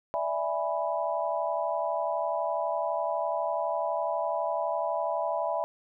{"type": "chord", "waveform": "sine", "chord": "E dominant seventh", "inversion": "third", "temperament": "equal", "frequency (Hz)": [587.3, 659.3, 830.6, 987.8], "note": ["D5", "E5", "G#5", "B5"], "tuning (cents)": [0, 0, 0, 0], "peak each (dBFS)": [-33, -30, -34, -33], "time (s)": [0.14, 5.64], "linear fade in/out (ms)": 0, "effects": []}